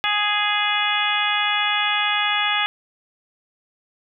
harmonic tone with a mistuned harmonic, 415.3 Hz, G#4, in tune, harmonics 2 / 3 / 4 / 5 / 6 / 7 / 8, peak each -26 / -26 / -26 / -26 / -26 / -26 / -26 dBFS, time 0.04-2.66 s, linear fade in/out 0 ms, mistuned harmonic 8, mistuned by +37 cents, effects none

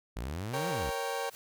sawtooth exponential two-way sweep, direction up then down, 51.91 to 185 to 51.91 Hz, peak -31 dBFS, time 0.16-0.91 s, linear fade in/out 10 ms, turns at 0.69 s
30% pulse chord, G diminished, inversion first, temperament equal, 466.2 / 554.4 / 784 Hz, Bb4 / Db5 / G5, 0 / 0 / 0 cents, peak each -34 dBFS, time 0.53-1.3 s, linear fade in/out 10 ms
white noise with exponential growth, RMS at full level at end -46 dBFS, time 1.21-1.35 s, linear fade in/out 0 ms, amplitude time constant 29 ms
effects none

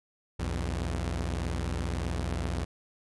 sawtooth tone pair together, 61.75 / 85 Hz, B1 / F2, 0 / -46 cents, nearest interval tritone, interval 554 cents, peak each -28 / -29 dBFS, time 0.39-2.65 s, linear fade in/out 10 ms, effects resampled to 24000 Hz

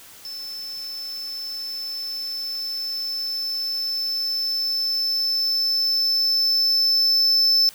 triangle tone with level ramp, 5274 Hz, E8, in tune, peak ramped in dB -30 to -13 dBFS, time 0.25-7.69 s, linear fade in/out 0 ms, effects white hiss -45 dBFS RMS until 7.74 s

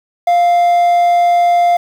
triangle tone with quantisation, 698.5 Hz, F5, in tune, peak -6 dBFS, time 0.27-1.77 s, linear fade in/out 5 ms, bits 6, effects none

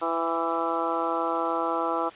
harmonic tone with a mistuned harmonic, 166.3 Hz, E3, 16 cents sharp, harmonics 2 / 3 / 4 / 5 / 6 / 7 / 8, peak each -32 / -32 / -32 / -32 / -32 / -32 / -32 dBFS, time 0.01-2.1 s, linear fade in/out 20 ms, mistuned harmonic 5, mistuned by -21 cents, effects white hiss -47 dBFS RMS until 2.15 s + resampled to 8000 Hz

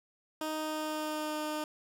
15% pulse tone with pitch glide, 311.1 to 305 Hz, D#4 to D#4, 0 to -34 cents, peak -27 dBFS, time 0.41-1.64 s, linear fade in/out 2 ms, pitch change -34 cents, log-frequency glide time 0.54-1.38 s, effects none

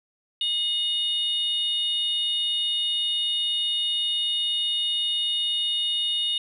sine tone pair together, 2903 / 3658 Hz, F#7 / A#7, -34 / -33 cents, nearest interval major third, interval 401 cents, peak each -24 dBFS, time 0.41-6.38 s, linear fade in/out 2 ms, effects tanh soft clip ceiling -18 dBFS

